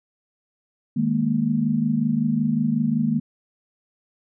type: chord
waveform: sine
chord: D# suspended fourth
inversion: none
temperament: equal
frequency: 155.56 / 207.7 / 233.1 Hz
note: D#3 / G#3 / A#3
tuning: 0 / 0 / 0 cents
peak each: -25 / -24 / -21 dBFS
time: 0.96-3.2 s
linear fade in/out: 10 ms
effects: none